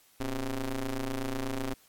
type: ring-modulated tone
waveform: sawtooth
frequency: 129 Hz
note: C3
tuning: 24 cents flat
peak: -24 dBFS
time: 0.2-1.74 s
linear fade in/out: 5 ms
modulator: 143 Hz
effects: white hiss -62 dBFS RMS until 1.88 s + AAC 64 kbps